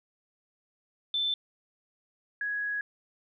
sine tone pair in turn, 3533 / 1667.4 Hz, A7 / G#6, +6 / +6 cents, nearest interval octave + minor second, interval 1300 cents, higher first, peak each -26 / -29 dBFS, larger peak first, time 1.14-1.34 / 2.41-2.81 s, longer second, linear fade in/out 2 ms, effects none

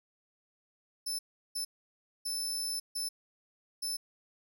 25% pulse tone bursts at uneven times, 5274 Hz, E8, in tune, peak -28 dBFS, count 5, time 1.06-1.19 / 1.55-1.65 / 2.25-2.8 / 2.95-3.09 / 3.82-3.97 s, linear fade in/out 10 ms, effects none

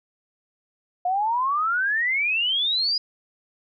sine exponential sweep, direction up, 706 to 4978 Hz, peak -20 dBFS, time 1.05-2.98 s, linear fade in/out 5 ms, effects none

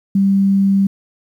sine tone, 196 Hz, G3, in tune, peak -10 dBFS, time 0.15-0.87 s, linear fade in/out 5 ms, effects 8-bit

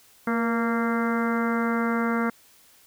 harmonic tone with a mistuned harmonic, 230.6 Hz, A#3, 19 cents flat, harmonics 1 / 2 / 3 / 4 / 5 / 6 / 7 / 8 / 9, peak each -24 / -30 / -35 / -35 / -33 / -31 / -36 / -41 / -38 dBFS, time 0.27-2.3 s, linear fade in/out 5 ms, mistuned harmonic 2, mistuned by +34 cents, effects white hiss -56 dBFS RMS until 2.86 s

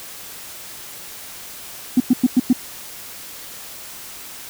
sine tone bursts, 251 Hz, B3, 28 cents sharp, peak -8 dBFS, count 5, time 1.97-2.53 s, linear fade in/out 5 ms, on 32 ms, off 100 ms, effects tanh soft clip ceiling -5 dBFS + white hiss -36 dBFS RMS until 4.49 s

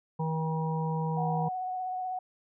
harmonic tone, 159.8 Hz, D#3, 47 cents sharp, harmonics 1 / 3 / 5 / 6, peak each -29 / -37 / -39 / -36 dBFS, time 0.19-1.49 s, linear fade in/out 10 ms
sine tone with vibrato, 740 Hz, F#5, in tune, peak -31 dBFS, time 1.17-2.19 s, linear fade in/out 5 ms, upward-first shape sine, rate 16 Hz, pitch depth 19 cents each way
effects none

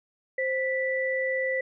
sine tone pair together, 523.3 / 1970.2 Hz, C5 / B6, 0 / -5 cents, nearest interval octave + major seventh, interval 2295 cents, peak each -27 / -28 dBFS, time 0.38-1.61 s, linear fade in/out 5 ms, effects none

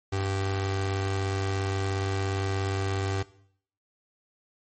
sawtooth tone pair together, 97.1 / 194.2 Hz, G2 / G3, -16 / -16 cents, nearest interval octave, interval 1200 cents, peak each -22 / -28 dBFS, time 0.12-3.23 s, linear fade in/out 10 ms, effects noise-tail reverb RT60 0.6 s tail -17 dB re dry + MP3 32 kbps

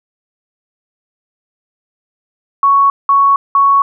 sine tone bursts, 1112 Hz, C#6, 5 cents sharp, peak -6 dBFS, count 3, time 2.63-3.82 s, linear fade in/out 2 ms, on 270 ms, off 190 ms, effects none

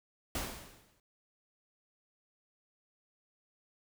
pink noise with exponential decay, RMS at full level -34 dBFS, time 0.35-1 s, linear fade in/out 2 ms, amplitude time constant 140 ms, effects none

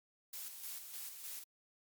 blue noise with tremolo, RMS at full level -45 dBFS, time 0.33-1.44 s, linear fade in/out 5 ms, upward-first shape square, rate 3.3 Hz, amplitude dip 45%, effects MP3 96 kbps

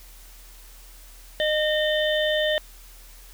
harmonic tone with a mistuned harmonic, 612 Hz, D#5, 29 cents flat, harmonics 1 / 3 / 5 / 6, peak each -22 / -27 / -29 / -30 dBFS, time 1.4-2.58 s, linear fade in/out 0 ms, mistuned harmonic 6, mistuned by -48 cents, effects added 40 Hz sine -45 dBFS peak until 3.33 s + white hiss -50 dBFS RMS until 3.33 s

